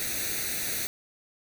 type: noise with comb filter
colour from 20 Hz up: white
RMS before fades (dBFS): -31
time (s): 0-0.87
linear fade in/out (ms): 0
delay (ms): 0.48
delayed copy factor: +0.75
effects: none